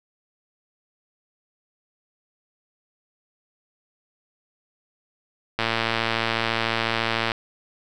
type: click train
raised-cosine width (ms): 0.3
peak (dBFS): -6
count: 198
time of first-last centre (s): 5.59-7.318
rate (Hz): 114
effects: none